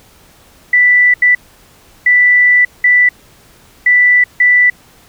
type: tone bursts at uneven times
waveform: sine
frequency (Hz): 1975.5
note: B6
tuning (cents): 0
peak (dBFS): -5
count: 6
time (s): 0.73-1.14 / 1.22-1.35 / 2.06-2.65 / 2.84-3.09 / 3.86-4.24 / 4.4-4.7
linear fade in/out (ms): 5
effects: pink hiss -45 dBFS RMS until 5.08 s